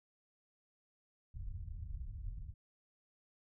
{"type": "low-pass noise", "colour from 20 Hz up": "pink", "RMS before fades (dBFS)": -44, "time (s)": [1.34, 2.54], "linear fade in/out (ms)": 10, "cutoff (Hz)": 100, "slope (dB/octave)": 24, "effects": []}